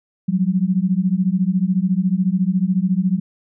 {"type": "beating tone pair", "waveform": "sine", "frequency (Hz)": [178.8, 192.8], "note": ["F3", "G3"], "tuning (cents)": [41, -28], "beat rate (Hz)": 14, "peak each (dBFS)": -18, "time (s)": [0.28, 3.2], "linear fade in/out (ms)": 10, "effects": []}